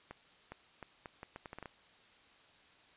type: accelerating click train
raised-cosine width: 0.5 ms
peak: -30 dBFS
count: 11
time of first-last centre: 0.11-1.658 s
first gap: 410 ms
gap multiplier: 0.75
effects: white hiss -63 dBFS RMS until 2.96 s + resampled to 8000 Hz